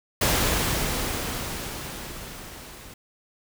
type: noise with level ramp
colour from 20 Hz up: pink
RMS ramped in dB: -21 to -44 dBFS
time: 0.21-2.94 s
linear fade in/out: 5 ms
effects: none